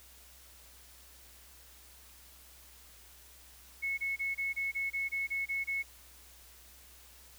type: tone bursts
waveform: sine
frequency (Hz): 2195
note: C#7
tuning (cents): -18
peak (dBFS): -31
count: 11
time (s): 3.82-5.83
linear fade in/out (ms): 20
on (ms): 160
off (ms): 25
effects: added 62 Hz sine -60 dBFS peak until 7.38 s + white hiss -57 dBFS RMS until 7.38 s